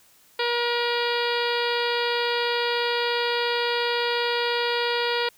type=harmonic tone; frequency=477.1 Hz; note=A#4; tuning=40 cents sharp; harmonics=1 / 2 / 3 / 4 / 5 / 6 / 7 / 8 / 9 / 10; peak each=-26 / -29 / -31 / -32 / -33 / -34 / -34 / -35 / -36 / -36 dBFS; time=0.39-5.29 s; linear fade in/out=5 ms; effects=white hiss -57 dBFS RMS until 5.37 s